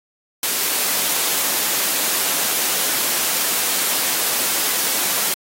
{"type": "high-pass noise", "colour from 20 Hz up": "white", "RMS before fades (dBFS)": -20, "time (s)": [0.43, 5.34], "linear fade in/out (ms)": 2, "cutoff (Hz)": 220, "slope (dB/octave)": 12, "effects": ["AAC 48 kbps"]}